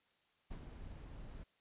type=noise with ADSR envelope; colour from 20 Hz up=brown; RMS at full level=-44 dBFS; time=0.5-1.44 s; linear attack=17 ms; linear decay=70 ms; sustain=-6 dB; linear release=14 ms; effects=white hiss -75 dBFS RMS until 1.6 s + resampled to 8000 Hz